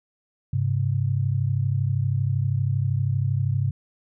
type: tone pair together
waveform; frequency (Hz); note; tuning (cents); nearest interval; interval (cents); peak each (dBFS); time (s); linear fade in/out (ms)
sine; 101.6 / 134.26; G#2 / C3; -38 / +45; perfect fourth; 483; -23; 0.53-3.71; 5
effects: none